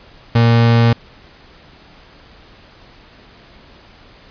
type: tone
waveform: 35% pulse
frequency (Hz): 116.54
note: A#2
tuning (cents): 0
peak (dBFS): -7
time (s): 0.35-0.93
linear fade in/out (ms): 5
effects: pink hiss -44 dBFS RMS until 4.3 s + resampled to 11025 Hz